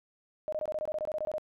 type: tone bursts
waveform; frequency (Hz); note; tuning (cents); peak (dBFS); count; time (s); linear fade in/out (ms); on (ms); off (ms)
sine; 616; D#5; -17; -30; 14; 0.48-1.382; 0; 44; 22
effects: none